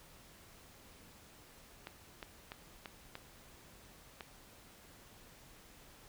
clicks, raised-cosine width 0.3 ms, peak -28 dBFS, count 6, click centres 1.871 / 2.228 / 2.519 / 2.858 / 3.154 / 4.208 s, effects pink hiss -59 dBFS RMS until 6.08 s

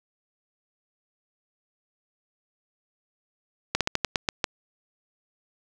slowing click train, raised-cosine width 0.2 ms, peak -5 dBFS, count 8, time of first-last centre 3.75-4.442 s, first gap 57 ms, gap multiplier 1.18, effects none

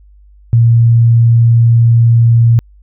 sine tone, 116.54 Hz, A#2, in tune, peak -4 dBFS, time 0.53-2.59 s, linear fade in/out 0 ms, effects added 50 Hz sine -39 dBFS peak until 2.82 s

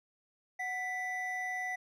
triangle tone pair together, 740 / 1979.3 Hz, F#5 / B6, 0 / +3 cents, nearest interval octave + perfect fourth, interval 1703 cents, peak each -37 / -34 dBFS, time 0.59-1.76 s, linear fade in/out 10 ms, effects none

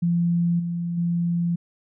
sine tone with level steps, 171.6 Hz, F3, 30 cents flat, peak -18 / -24 / -20 dBFS, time 0.02-1.56 s, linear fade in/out 10 ms, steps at 0.59 / 0.97 s, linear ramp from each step 10 ms, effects none

